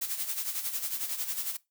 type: noise with tremolo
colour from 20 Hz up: blue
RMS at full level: -31 dBFS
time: 0.01-1.57 s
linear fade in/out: 10 ms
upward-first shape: sine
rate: 11 Hz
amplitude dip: 65%
effects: noise-tail reverb RT60 0.2 s tail -20 dB re dry